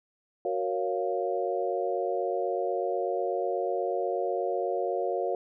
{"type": "chord", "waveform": "sine", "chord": "Gb major seventh", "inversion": "none", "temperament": "equal", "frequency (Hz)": [370, 466.2, 554.4, 698.5], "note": ["Gb4", "Bb4", "Db5", "F5"], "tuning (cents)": [0, 0, 0, 0], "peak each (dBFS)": -32, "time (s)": [0.45, 5.35], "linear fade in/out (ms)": 2, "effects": []}